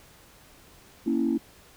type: chord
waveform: sine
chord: A# diminished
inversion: none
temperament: equal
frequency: 233.1 / 277.2 / 329.6 Hz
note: A#3 / C#4 / E4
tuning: 0 / 0 / 0 cents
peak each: -26 dBFS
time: 1.06-1.38 s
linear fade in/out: 10 ms
effects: tanh soft clip ceiling -15 dBFS + pink hiss -54 dBFS RMS until 1.76 s